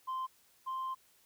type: tone pair in turn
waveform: sine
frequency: 1041 / 1047 Hz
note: C6 / C6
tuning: -9 / +1 cents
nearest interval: unison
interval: 10 cents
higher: second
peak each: -32 / -33 dBFS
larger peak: first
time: 0.07-0.27 / 0.66-0.95 s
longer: second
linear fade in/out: 20 ms
effects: tanh soft clip ceiling -33 dBFS + white hiss -67 dBFS RMS until 1.25 s